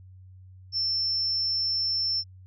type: tone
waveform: sine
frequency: 5360 Hz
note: E8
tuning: 28 cents sharp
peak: -24 dBFS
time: 0.72-2.24 s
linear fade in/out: 50 ms
effects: added 93 Hz sine -46 dBFS peak until 2.46 s